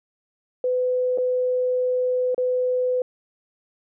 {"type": "tone with dropouts", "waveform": "sine", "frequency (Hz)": 503, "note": "B4", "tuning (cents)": 32, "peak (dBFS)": -19, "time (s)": [0.64, 3.02], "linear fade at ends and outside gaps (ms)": 2, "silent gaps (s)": [[1.176, 1.183], [2.346, 2.379]], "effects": []}